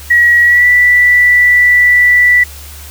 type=tone with pitch glide; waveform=sine; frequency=1915 to 1966.6 Hz; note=A#6 to B6; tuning=+46 to -8 cents; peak=-4 dBFS; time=0.1-2.44 s; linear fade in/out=10 ms; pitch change=+46 cents; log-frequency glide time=0.43-0.67 s; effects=added 72 Hz sine -30 dBFS peak until 2.9 s + white hiss -33 dBFS RMS until 2.9 s